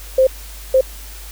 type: tone bursts at uneven times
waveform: sine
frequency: 523.3 Hz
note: C5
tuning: in tune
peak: -8 dBFS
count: 2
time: 0.18-0.27 / 0.74-0.81 s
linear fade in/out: 5 ms
effects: added 50 Hz sine -33 dBFS peak until 1.31 s + white hiss -38 dBFS RMS until 1.31 s